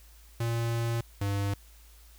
square tone pair in turn, 116.3 / 100.08 Hz, A#2 / G2, -4 / +36 cents, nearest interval minor third, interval 260 cents, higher first, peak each -28 dBFS, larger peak neither, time 0.4-1.01 / 1.21-1.54 s, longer first, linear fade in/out 5 ms, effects added 55 Hz sine -52 dBFS peak until 2.18 s + white hiss -59 dBFS RMS until 2.18 s

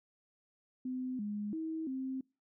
sine tone with pitch steps, 255.6 / 207.5 / 320.4 / 262.9 Hz, C4 / G#3 / E4 / C4, -40 / -1 / -49 / +8 cents, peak -35 dBFS, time 0.85-2.21 s, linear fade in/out 5 ms, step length 340 ms, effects noise-tail reverb RT60 0.3 s tail -25 dB re dry

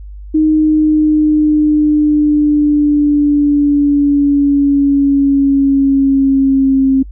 sine linear sweep, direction down, 311.1 to 266.6 Hz, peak -7 dBFS, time 0.34-7.03 s, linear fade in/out 10 ms, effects noise-tail reverb RT60 0.1 s tail -26 dB re dry + added 50 Hz sine -27 dBFS peak until 7.11 s

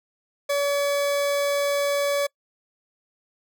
40% pulse tone, 569 Hz, C#5, 45 cents sharp, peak -20 dBFS, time 0.49-2.27 s, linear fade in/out 10 ms, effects noise-tail reverb RT60 0.1 s tail -25 dB re dry

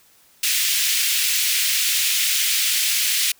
pink high-pass noise, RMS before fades -20 dBFS, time 0.43-3.32 s, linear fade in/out 5 ms, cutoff 2300 Hz, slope 24 dB/octave, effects white hiss -55 dBFS RMS until 3.39 s

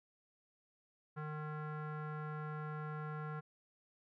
square tone with low-pass filter, 152.5 Hz, D#3, 34 cents flat, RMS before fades -43 dBFS, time 1.16-3.41 s, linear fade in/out 20 ms, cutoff 1400 Hz, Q 3.6, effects none

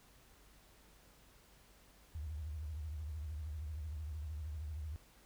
sine tone with vibrato, 76.5 Hz, D#2, 29 cents flat, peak -40 dBFS, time 2.15-4.96 s, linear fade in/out 0 ms, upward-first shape triangle, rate 13 Hz, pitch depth 160 cents each way, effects added 50 Hz sine -67 dBFS peak until 5.25 s + pink hiss -65 dBFS RMS until 5.25 s

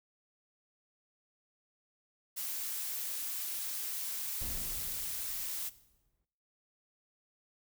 blue noise, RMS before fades -38 dBFS, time 2.36-5.7 s, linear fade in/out 20 ms
brown noise with exponential decay, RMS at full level -41 dBFS, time 4.41-6.25 s, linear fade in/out 5 ms, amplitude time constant 400 ms
effects noise-tail reverb RT60 0.8 s tail -17 dB re dry

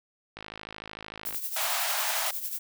click train, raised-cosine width 0.3 ms, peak -23 dBFS, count 53, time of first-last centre 0.37-1.346 s, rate 53.3 Hz
violet noise with tremolo, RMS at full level -31 dBFS, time 1.25-2.59 s, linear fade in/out 10 ms, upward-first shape triangle, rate 11 Hz, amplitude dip 70%
pink high-pass noise, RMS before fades -30 dBFS, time 1.56-2.31 s, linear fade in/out 5 ms, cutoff 610 Hz, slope 96 dB/octave
effects none

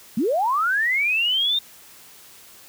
sine linear sweep, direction up, 191.5 to 3681 Hz, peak -18 dBFS, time 0.17-1.59 s, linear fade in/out 5 ms, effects white hiss -47 dBFS RMS until 2.68 s + high-pass 60 Hz 12 dB/octave

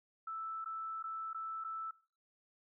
sine tone with dropouts, 1318.5 Hz, E6, in tune, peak -39 dBFS, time 0.27-1.91 s, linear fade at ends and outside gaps 5 ms, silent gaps 0.645-0.658 / 1.027-1.039 / 1.332-1.345 / 1.64-1.646 s, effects noise-tail reverb RT60 0.4 s tail -21 dB re dry

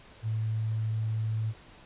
sine tone, 110 Hz, A2, in tune, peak -27 dBFS, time 0.22-1.54 s, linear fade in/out 50 ms, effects pink hiss -53 dBFS RMS until 1.85 s + resampled to 8000 Hz

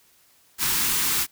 white band-stop noise, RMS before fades -23 dBFS, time 0.58-1.27 s, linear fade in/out 50 ms, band 420 to 840 Hz, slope 48 dB/octave, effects white hiss -59 dBFS RMS until 1.31 s

